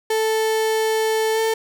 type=tone with pitch glide; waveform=35% pulse; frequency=440 to 445.6 Hz; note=A4 to A4; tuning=0 to +22 cents; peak=-16 dBFS; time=0.1-1.54 s; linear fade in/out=5 ms; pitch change=+22 cents; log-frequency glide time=1.33-1.39 s; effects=none

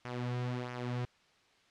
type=tone with flanger; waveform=sawtooth; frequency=123.47 Hz; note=B2; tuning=in tune; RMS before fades=-37 dBFS; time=0.05-1.05 s; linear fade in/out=0 ms; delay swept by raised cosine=0.24 to 3.54 ms; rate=1.5 Hz; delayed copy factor=-0.6; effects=white hiss -66 dBFS RMS until 1.7 s + low-pass 4000 Hz 12 dB/octave

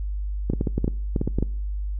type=clicks; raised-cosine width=3 ms; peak=-10 dBFS; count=12; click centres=0.5 / 0.535 / 0.611 / 0.672 / 0.78 / 0.844 / 0.879 / 1.162 / 1.214 / 1.276 / 1.386 / 1.426 s; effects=noise-tail reverb RT60 0.6 s tail -23 dB re dry + added 50 Hz sine -25 dBFS peak until 1.99 s

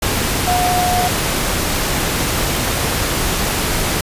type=tone in noise; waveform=sine; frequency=721 Hz; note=F#5; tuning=45 cents flat; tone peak=-15 dBFS; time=0.47-1.08 s; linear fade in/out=5 ms; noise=pink; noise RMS=-18 dBFS; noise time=0.02-4.01 s; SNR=0 dB; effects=resampled to 32000 Hz

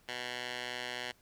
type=tone with band-pass filter; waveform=10% pulse; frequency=123.47 Hz; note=B2; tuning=in tune; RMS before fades=-40 dBFS; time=0.08-1.12 s; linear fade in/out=10 ms; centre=2700 Hz; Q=1.1; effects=pink hiss -67 dBFS RMS until 1.21 s

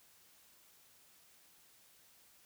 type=silence; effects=white hiss -65 dBFS RMS until 2.45 s

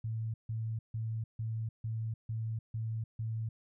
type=tone bursts; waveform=sine; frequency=111.8 Hz; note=A2; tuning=28 cents sharp; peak=-33 dBFS; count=8; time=0.04-3.49 s; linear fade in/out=5 ms; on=300 ms; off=150 ms; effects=none

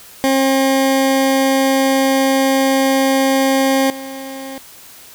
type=tone with level steps; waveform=20% pulse; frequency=268.4 Hz; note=C4; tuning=44 cents sharp; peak=-7 / -22 dBFS; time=0.24-4.58 s; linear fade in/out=0 ms; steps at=3.9 s; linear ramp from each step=2 ms; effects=white hiss -40 dBFS RMS until 5.14 s

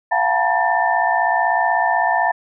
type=tone cluster; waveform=sine; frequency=686 / 742 / 870 / 951 / 1786 Hz; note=F5 / F#5 / A5 / A#5 / A6; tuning=-31 / +5 / -20 / +34 / +25 cents; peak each=-21 dBFS; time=0.11-2.32 s; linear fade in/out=10 ms; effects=none

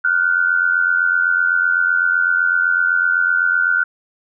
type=tone pair together; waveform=sine; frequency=1416 / 1503.9 Hz; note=F6 / F#6; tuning=+23 / +28 cents; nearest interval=minor second; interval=105 cents; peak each=-16 dBFS; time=0.04-3.84 s; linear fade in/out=10 ms; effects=none

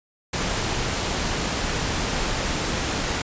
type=noise; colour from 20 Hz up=pink; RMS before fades=-25 dBFS; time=0.33-3.22 s; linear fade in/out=5 ms; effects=resampled to 16000 Hz

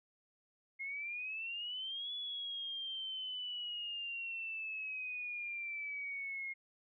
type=exponential two-way sweep; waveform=sine; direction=up then down; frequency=2142 to 3424 to 2142 Hz; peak=-39 dBFS; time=0.79-6.54 s; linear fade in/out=20 ms; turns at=2.13 s; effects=none

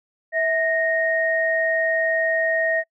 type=tone pair together; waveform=sine; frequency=650.2 / 1861 Hz; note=E5 / A#6; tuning=-24 / -3 cents; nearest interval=octave + tritone; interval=1821 cents; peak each=-21 dBFS; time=0.32-2.84 s; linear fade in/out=50 ms; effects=noise-tail reverb RT60 0.1 s tail -26 dB re dry

